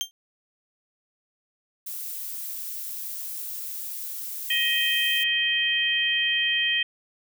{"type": "tone with exponential decay", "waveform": "30% pulse", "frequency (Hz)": 3169, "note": "G7", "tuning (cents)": 18, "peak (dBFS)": -18, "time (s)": [0.01, 0.11], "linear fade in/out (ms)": 0, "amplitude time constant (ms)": 21}
{"type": "noise", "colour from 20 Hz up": "violet", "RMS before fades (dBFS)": -34, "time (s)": [1.86, 5.24], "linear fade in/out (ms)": 10}
{"type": "harmonic tone", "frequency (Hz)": 630, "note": "D#5", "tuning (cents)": 21, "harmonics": [3, 4, 5], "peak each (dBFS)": [-26, -27, -24], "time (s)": [4.5, 6.83], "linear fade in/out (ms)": 5}
{"effects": []}